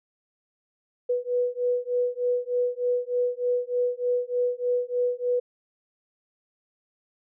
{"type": "beating tone pair", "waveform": "sine", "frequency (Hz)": [490, 493.3], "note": ["B4", "B4"], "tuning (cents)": [-14, -2], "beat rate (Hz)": 3.3, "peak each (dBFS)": -26, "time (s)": [1.09, 5.4], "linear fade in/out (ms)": 10, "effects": []}